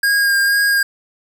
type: tone with vibrato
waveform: square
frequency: 1621 Hz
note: G#6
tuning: 42 cents flat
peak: -13 dBFS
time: 0.03-0.83 s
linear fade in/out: 5 ms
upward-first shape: sine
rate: 2.1 Hz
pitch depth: 16 cents each way
effects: none